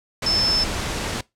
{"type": "tone in noise", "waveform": "sine", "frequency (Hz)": 5270, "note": "E8", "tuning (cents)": -1, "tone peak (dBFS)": -17, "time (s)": [0.26, 0.64], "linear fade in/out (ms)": 5, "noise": "pink", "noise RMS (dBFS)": -26, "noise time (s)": [0.22, 1.21], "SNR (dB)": 6, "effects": ["noise-tail reverb RT60 0.2 s tail -22 dB re dry", "low-pass 8000 Hz 12 dB/octave"]}